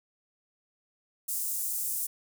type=high-pass noise; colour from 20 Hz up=pink; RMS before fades=-32 dBFS; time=1.28-2.07 s; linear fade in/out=10 ms; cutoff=8100 Hz; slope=24 dB/octave; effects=none